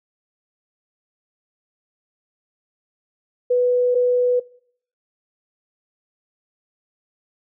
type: tone pair in turn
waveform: sine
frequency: 493.9 / 493.9 Hz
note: B4 / B4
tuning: 0 / 0 cents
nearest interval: unison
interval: 0 cents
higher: neither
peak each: -14 dBFS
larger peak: neither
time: 3.5-3.95 / 3.95-4.4 s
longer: neither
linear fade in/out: 10 ms
effects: noise-tail reverb RT60 0.6 s tail -22 dB re dry